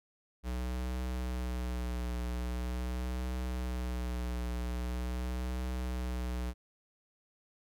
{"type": "tone with vibrato", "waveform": "square", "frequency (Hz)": 61.6, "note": "B1", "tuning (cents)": -4, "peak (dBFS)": -34, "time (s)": [0.43, 6.54], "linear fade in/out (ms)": 50, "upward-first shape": "triangle", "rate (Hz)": 0.43, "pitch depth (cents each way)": 37, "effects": []}